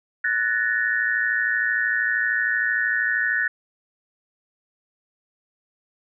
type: tone cluster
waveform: sine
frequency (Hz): 1485 / 1727 / 1840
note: F#6 / A6 / A#6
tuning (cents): +6 / -33 / -23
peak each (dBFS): -24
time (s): 0.24-3.48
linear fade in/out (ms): 5
effects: none